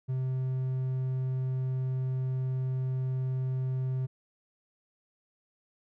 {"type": "tone", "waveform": "triangle", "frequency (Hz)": 129.9, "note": "C3", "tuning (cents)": -12, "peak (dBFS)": -26, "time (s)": [0.08, 4.07], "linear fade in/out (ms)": 20, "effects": []}